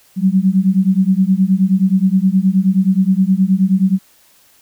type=beating tone pair; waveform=sine; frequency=185 / 194.5 Hz; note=F#3 / G3; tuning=0 / -13 cents; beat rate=9.5 Hz; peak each=-13 dBFS; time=0.16-3.99 s; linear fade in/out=50 ms; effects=white hiss -51 dBFS RMS until 4.61 s